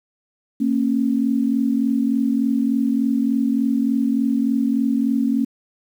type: tone pair together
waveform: sine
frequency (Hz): 229.6 / 273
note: A#3 / C#4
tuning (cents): -26 / -26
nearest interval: minor third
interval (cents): 300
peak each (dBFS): -19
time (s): 0.6-5.45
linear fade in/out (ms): 10
effects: 8-bit